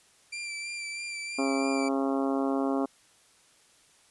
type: tone with vibrato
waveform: sawtooth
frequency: 2355 Hz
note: D7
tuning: 4 cents sharp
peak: -31 dBFS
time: 0.32-1.89 s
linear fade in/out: 10 ms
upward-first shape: sine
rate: 3.1 Hz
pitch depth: 24 cents each way
type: harmonic tone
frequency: 136.2 Hz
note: C#3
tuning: 30 cents flat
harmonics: 2 / 3 / 4 / 5 / 6 / 7 / 8 / 9 / 10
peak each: -27 / -33 / -35 / -35 / -38 / -44 / -39 / -44 / -46 dBFS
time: 1.38-2.86 s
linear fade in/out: 10 ms
effects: white hiss -61 dBFS RMS until 4.1 s + resampled to 24000 Hz